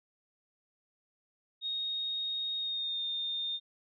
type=tone with pitch glide; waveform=sine; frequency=3729 to 3640 Hz; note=A#7 to A#7; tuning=0 to -42 cents; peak=-32 dBFS; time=1.61-3.6 s; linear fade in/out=50 ms; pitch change=-42 cents; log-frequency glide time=2.58-3.03 s; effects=none